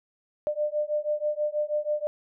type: beating tone pair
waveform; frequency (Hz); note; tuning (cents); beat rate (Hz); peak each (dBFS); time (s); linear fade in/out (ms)
sine; 596 / 602.2; D5 / D5; +25 / +43; 6.2; -28 / -28; 0.47-2.07; 0
effects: none